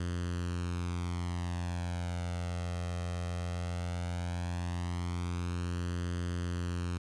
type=tone with flanger; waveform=sawtooth; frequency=87.6 Hz; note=F2; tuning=6 cents sharp; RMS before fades=-35 dBFS; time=0-6.98 s; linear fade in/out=5 ms; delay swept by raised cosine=0.64 to 1.57 ms; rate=0.16 Hz; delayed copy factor=+0.65; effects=resampled to 22050 Hz + 10-bit